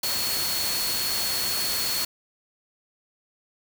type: tone in noise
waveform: sine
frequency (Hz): 4364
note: C#8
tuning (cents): -28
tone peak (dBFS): -28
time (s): 0.03-2.05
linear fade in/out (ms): 5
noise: white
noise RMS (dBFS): -28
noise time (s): 0.03-2.05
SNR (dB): -3
effects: none